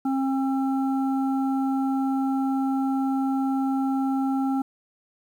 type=harmonic tone; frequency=268.2 Hz; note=C4; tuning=43 cents sharp; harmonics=1 / 3 / 5; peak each=-22 / -30 / -38 dBFS; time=0.05-4.62 s; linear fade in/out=5 ms; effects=9-bit